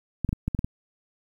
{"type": "clicks", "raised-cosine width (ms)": 5, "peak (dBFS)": -13, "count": 7, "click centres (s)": [0.247, 0.291, 0.329, 0.48, 0.548, 0.591, 0.645], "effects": ["9-bit"]}